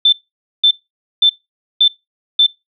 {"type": "tone bursts", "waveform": "sine", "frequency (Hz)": 3543, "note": "A7", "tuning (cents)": 11, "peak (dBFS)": -6, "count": 5, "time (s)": [0.05, 2.465], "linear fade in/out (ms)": 5, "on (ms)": 75, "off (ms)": 510, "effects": ["noise-tail reverb RT60 0.2 s tail -19 dB re dry"]}